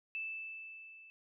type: tone with level ramp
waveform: sine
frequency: 2637 Hz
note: E7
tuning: in tune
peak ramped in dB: -36 to -54 dBFS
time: 0.15-1.1 s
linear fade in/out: 0 ms
effects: none